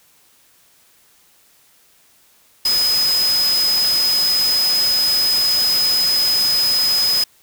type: tone in noise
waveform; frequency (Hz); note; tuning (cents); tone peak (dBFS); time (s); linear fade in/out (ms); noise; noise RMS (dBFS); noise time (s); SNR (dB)
sine; 5040; D#8; +21; -14; 2.65-7.24; 5; white; -25; 2.65-7.24; +8
effects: white hiss -54 dBFS RMS until 7.42 s